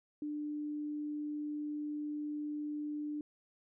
sine tone, 297.6 Hz, D4, 23 cents sharp, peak -36 dBFS, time 0.22-3.21 s, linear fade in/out 2 ms, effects none

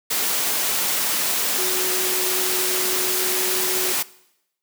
sine tone in noise, 370 Hz, F#4, in tune, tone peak -27 dBFS, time 1.58-3.93 s, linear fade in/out 10 ms, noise white, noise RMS -22 dBFS, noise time 0.1-4.03 s, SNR -8 dB, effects noise-tail reverb RT60 0.8 s tail -20 dB re dry + high-pass 200 Hz 12 dB/octave

